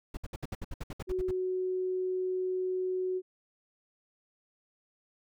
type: noise bursts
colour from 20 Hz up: brown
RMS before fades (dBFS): -36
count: 13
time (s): 0.14-1.311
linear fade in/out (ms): 5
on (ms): 31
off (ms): 64
type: tone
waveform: sine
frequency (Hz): 370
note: F#4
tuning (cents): 0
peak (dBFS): -29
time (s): 1.07-3.22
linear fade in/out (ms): 50
effects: none